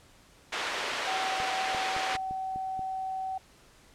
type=band-pass noise; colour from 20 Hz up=white; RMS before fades=-33 dBFS; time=0.52-2.17 s; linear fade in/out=10 ms; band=440 to 2700 Hz; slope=12 dB/octave
type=tone; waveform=sine; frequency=760 Hz; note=F#5; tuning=46 cents sharp; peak=-31 dBFS; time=1.07-3.38 s; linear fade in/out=5 ms
type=clicks; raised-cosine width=3 ms; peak=-30 dBFS; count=7; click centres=1.402 / 1.748 / 1.965 / 2.153 / 2.31 / 2.56 / 2.793 s
effects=pink hiss -58 dBFS RMS until 3.94 s + low-pass 10000 Hz 12 dB/octave